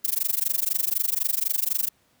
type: noise with amplitude modulation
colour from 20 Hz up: violet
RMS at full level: -21 dBFS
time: 0.04-1.89 s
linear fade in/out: 10 ms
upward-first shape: sine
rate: 24 Hz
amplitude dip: 100%
effects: pink hiss -64 dBFS RMS until 2.2 s + high-pass 80 Hz 12 dB/octave